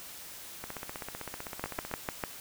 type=two click trains; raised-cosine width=0.5 ms; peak=-16 / -23 dBFS; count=5 / 21; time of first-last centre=1.64-2.238 / 0.64-1.914 s; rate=6.69 / 15.7 Hz; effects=white hiss -46 dBFS RMS until 2.4 s